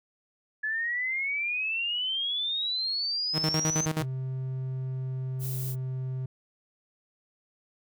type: exponential sweep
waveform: sine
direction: up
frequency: 1708 to 6272 Hz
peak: -27 dBFS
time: 0.63-3.86 s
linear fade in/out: 10 ms
type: tone with tremolo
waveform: sawtooth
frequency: 157 Hz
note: D#3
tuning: 16 cents sharp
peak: -21 dBFS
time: 3.33-4.06 s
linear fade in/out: 50 ms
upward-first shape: square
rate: 9.4 Hz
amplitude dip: 80%
type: tone with pitch glide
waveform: triangle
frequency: 130.81 to 129.91 Hz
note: C3 to C3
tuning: 0 to -12 cents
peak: -28 dBFS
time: 4-6.26 s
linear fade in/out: 5 ms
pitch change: -12 cents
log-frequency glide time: 4.36-5.8 s
type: noise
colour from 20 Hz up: violet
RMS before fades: -38 dBFS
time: 5.39-5.76 s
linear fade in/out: 50 ms
effects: none